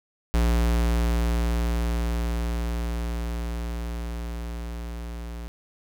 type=tone with level ramp; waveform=square; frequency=58.27 Hz; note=A#1; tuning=in tune; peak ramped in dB=-19 to -34 dBFS; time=0.34-5.48 s; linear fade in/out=0 ms; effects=none